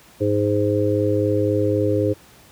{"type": "harmonic tone", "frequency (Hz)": 103.83, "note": "G#2", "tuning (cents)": 0, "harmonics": [1, 3, 4, 5], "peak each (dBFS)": [-22, -22, -22, -22], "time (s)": [0.2, 2.14], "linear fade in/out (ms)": 20, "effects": ["pink hiss -49 dBFS RMS until 2.51 s", "high-pass 60 Hz 12 dB/octave"]}